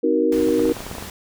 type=chord; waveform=sine; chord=C half-diminished seventh; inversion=none; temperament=just; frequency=261.6 / 314 / 376.7 / 470.9 Hz; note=C4 / Eb4 / Gb4 / Bb4; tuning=0 / +16 / +31 / +18 cents; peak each=-24 / -20 / -23 / -19 dBFS; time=0.03-0.73 s; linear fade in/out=10 ms
type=noise; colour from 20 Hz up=pink; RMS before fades=-35 dBFS; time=0.32-1.1 s; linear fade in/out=2 ms
type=clicks; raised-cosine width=1 ms; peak=-18 dBFS; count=11; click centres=0.487 / 0.595 / 0.655 / 0.694 / 0.767 / 0.805 / 0.866 / 0.914 / 0.952 / 0.983 / 1.025 s
effects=none